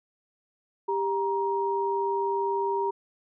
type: tone pair together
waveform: sine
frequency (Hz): 395.6 / 942.6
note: G4 / A#5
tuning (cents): +16 / +19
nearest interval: octave + minor third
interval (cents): 1503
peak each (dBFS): -27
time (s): 0.88-2.91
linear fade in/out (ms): 10
effects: none